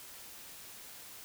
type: silence
effects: white hiss -50 dBFS RMS until 1.24 s